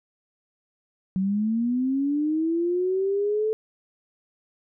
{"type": "linear sweep", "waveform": "sine", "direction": "up", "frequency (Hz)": [185, 440], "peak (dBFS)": -21, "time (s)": [1.16, 3.53], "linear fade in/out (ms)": 0, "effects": []}